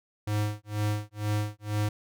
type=tone with tremolo; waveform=square; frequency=105.1 Hz; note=G#2; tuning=21 cents sharp; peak=-25 dBFS; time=0.27-1.89 s; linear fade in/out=5 ms; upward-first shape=sine; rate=2.1 Hz; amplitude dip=100%; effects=none